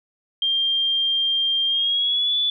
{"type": "tone with pitch glide", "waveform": "sine", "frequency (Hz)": [3190, 3459], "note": ["G7", "A7"], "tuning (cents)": [30, -30], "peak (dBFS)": -18, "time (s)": [0.42, 2.5], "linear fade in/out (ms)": 2, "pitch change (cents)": 140, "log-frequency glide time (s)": [1.66, 2.36], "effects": []}